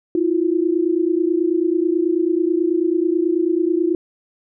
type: tone pair together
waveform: sine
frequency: 325.5 / 354.7 Hz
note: E4 / F4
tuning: -22 / +27 cents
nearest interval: minor second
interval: 149 cents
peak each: -18 dBFS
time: 0.15-3.95 s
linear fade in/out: 2 ms
effects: none